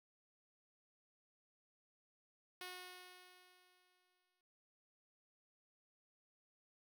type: tone with exponential decay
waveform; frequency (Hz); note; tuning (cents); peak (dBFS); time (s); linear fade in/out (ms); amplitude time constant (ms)
5% pulse; 363.8; F#4; -29; -35; 2.61-4.41; 2; 390
effects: none